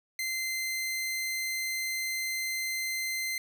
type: tone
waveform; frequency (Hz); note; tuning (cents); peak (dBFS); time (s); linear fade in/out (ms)
sawtooth; 2075; C7; -15; -27; 0.19-3.38; 2
effects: none